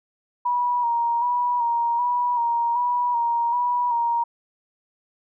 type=tone with vibrato; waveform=sine; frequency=956 Hz; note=A#5; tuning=43 cents sharp; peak=-19 dBFS; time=0.45-4.24 s; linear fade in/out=10 ms; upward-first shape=square; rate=1.3 Hz; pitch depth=32 cents each way; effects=none